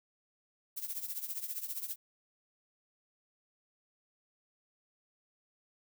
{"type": "noise with tremolo", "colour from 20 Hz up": "violet", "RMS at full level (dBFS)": -36, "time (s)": [0.76, 1.96], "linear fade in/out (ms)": 20, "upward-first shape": "triangle", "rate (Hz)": 15, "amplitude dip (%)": 85, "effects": []}